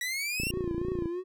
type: exponential sweep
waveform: sawtooth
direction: up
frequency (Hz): 1929 to 2800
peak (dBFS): -27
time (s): 0.01-0.51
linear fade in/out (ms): 2
type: click train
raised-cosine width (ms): 3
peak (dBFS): -21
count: 20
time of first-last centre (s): 0.4-1.057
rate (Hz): 28.9
type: tone with vibrato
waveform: triangle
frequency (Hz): 353.3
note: F4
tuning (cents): +20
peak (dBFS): -29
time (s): 0.5-1.24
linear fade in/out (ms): 50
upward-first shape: triangle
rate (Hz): 3.1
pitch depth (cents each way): 100
effects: none